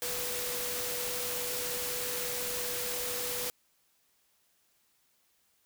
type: tone in noise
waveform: sine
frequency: 491.5 Hz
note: B4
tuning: 8 cents flat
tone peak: -40 dBFS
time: 0.02-3.5 s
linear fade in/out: 0 ms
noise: white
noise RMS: -35 dBFS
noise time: 0.02-3.5 s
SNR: -8 dB
effects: white hiss -71 dBFS RMS until 5.65 s